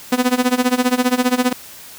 sawtooth tone with tremolo, 250 Hz, B3, 21 cents sharp, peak -7 dBFS, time 0.12-1.53 s, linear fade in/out 5 ms, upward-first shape sine, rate 15 Hz, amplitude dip 90%, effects white hiss -38 dBFS RMS until 1.98 s

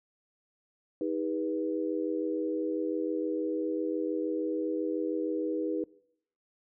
sine tone cluster, 316.2 / 402.1 / 489 Hz, D#4 / G4 / B4, +28 / +44 / -17 cents, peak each -31 / -35 / -34 dBFS, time 1.01-5.84 s, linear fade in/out 2 ms, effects noise-tail reverb RT60 0.7 s tail -21 dB re dry

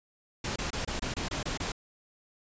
pink noise bursts, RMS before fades -33 dBFS, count 9, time 0.44-1.72 s, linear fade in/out 5 ms, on 120 ms, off 25 ms, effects resampled to 16000 Hz

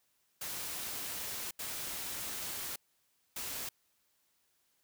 white noise bursts at uneven times, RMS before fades -40 dBFS, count 3, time 0.41-1.51 / 1.59-2.76 / 3.36-3.69 s, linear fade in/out 5 ms, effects white hiss -75 dBFS RMS until 4.83 s

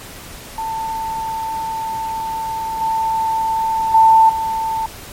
sine tone with level steps, 891 Hz, A5, 22 cents sharp, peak -20 / -15 / -6 / -17 dBFS, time 0.58-4.86 s, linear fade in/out 2 ms, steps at 2.81 / 3.94 / 4.29 s, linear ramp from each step 5 ms, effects pink hiss -35 dBFS RMS until 5.12 s + MP3 64 kbps

